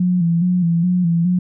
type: tone with vibrato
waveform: sine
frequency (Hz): 174.2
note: F3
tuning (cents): -4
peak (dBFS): -13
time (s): 0-1.39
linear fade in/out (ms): 5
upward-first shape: square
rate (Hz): 2.4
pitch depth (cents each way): 59
effects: none